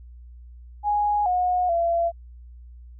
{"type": "tone with pitch steps", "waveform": "sine", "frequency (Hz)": [829, 724, 679], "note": ["G#5", "F#5", "F5"], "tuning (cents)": [-3, -38, -49], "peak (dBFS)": -19, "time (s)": [0.83, 2.12], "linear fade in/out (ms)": 50, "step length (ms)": 430, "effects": ["added 60 Hz sine -41 dBFS peak until 2.99 s"]}